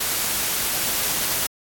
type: noise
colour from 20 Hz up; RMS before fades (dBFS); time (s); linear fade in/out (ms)
white; -23; 0-1.47; 10
effects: AAC 64 kbps